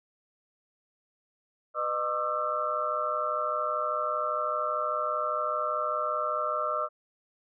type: tone cluster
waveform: sine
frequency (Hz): 496.2 / 609 / 1095 / 1200 / 1333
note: B4 / D#5 / C#6 / D6 / E6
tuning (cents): +8 / -37 / -22 / +37 / +19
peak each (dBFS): -39 / -32 / -38 / -32 / -31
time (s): 1.74-6.89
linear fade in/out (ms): 50
effects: none